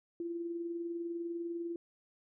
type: tone with tremolo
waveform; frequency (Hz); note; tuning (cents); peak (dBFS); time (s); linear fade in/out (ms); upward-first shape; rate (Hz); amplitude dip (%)
sine; 340.2; F4; -45; -34; 0.2-1.76; 2; sine; 20; 40
effects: none